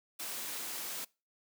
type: noise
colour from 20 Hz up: white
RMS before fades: -40 dBFS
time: 0.19-1.05 s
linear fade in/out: 10 ms
effects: noise-tail reverb RT60 0.3 s tail -24 dB re dry + high-pass 200 Hz 12 dB/octave

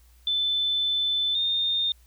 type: tone pair in turn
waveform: sine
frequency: 3520 / 3644 Hz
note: A7 / A#7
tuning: 0 / -40 cents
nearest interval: minor second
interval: 60 cents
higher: second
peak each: -22 dBFS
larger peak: neither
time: 0.27-1.35 / 1.35-1.92 s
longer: first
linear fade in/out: 2 ms
effects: added 60 Hz sine -53 dBFS peak until 2.06 s + white hiss -63 dBFS RMS until 2.06 s

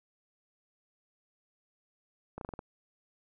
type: slowing click train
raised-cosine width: 1 ms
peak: -26 dBFS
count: 6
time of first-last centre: 2.38-2.592 s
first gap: 32 ms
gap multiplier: 1.14
effects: none

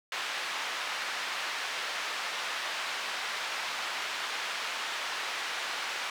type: band-pass noise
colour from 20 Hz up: pink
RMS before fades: -35 dBFS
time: 0.12-6.1 s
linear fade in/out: 2 ms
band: 1100 to 4100 Hz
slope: 12 dB/octave
effects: none

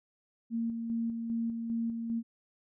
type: tone with tremolo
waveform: sine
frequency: 230 Hz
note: A#3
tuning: 23 cents flat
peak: -29 dBFS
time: 0.5-2.23 s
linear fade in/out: 50 ms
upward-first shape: square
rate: 2.5 Hz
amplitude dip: 40%
effects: none

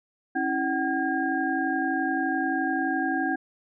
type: tone cluster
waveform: sine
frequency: 273.3 / 324.9 / 756 / 1622 Hz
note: C#4 / E4 / F#5 / G#6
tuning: -24 / -25 / +37 / -41 cents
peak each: -29 dBFS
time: 0.35-3.36 s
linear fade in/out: 10 ms
effects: none

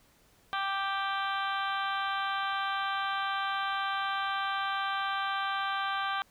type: harmonic tone with a mistuned harmonic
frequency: 392 Hz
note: G4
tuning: in tune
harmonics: 2 / 3 / 4 / 5 / 6 / 7 / 8 / 9 / 10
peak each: -35 / -33 / -35 / -48 / -44 / -49 / -41 / -45 / -47 dBFS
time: 0.53-6.22 s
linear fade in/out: 0 ms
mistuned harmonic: 7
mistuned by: -17 cents
effects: pink hiss -64 dBFS RMS until 6.3 s

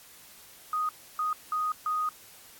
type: tone bursts at uneven times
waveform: sine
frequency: 1244.5 Hz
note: D#6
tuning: in tune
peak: -26 dBFS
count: 4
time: 0.73-0.89 / 1.19-1.33 / 1.52-1.72 / 1.86-2.09 s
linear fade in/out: 2 ms
effects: white hiss -52 dBFS RMS until 2.59 s + AAC 64 kbps

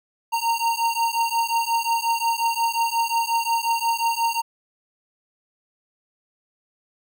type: beating tone pair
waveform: square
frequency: 920 / 925.6 Hz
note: A#5 / A#5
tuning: -23 / -13 cents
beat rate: 5.6 Hz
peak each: -24 dBFS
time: 0.32-4.42 s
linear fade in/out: 20 ms
effects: none

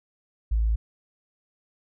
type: tone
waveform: sine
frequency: 55 Hz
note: A1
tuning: in tune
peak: -19 dBFS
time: 0.51-0.76 s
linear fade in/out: 10 ms
effects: tanh soft clip ceiling -15 dBFS

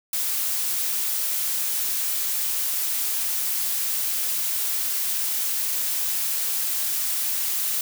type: noise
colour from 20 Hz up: blue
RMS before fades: -25 dBFS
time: 0.13-7.81 s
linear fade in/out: 2 ms
effects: none

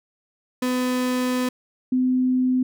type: tone pair in turn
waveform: 35% pulse / sine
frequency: 251.8 / 254.9 Hz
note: B3 / C4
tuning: +34 / -45 cents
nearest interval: unison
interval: 21 cents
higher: second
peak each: -19 / -17 dBFS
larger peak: second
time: 0.62-1.49 / 1.92-2.63 s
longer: first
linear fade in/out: 5 ms
effects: none

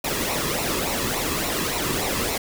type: noise with flanger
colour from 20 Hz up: pink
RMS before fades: -25 dBFS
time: 0.04-2.38 s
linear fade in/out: 5 ms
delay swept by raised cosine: 0.61 to 1.38 ms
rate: 3.5 Hz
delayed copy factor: -0.6
effects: none

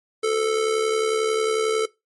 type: tone with amplitude modulation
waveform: square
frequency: 440.1 Hz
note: A4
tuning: in tune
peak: -17 dBFS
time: 0.23-1.86 s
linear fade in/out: 10 ms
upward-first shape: sine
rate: 71.1 Hz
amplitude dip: 55%
effects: noise-tail reverb RT60 0.2 s tail -20 dB re dry + MP3 48 kbps

